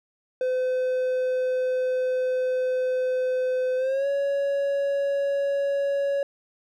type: tone with pitch glide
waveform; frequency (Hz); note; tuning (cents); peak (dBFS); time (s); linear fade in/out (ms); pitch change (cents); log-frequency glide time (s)
triangle; 510 to 559.4; C5 to C#5; -44 to +16; -20; 0.41-6.23; 2; +160; 3.77-4.07
effects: none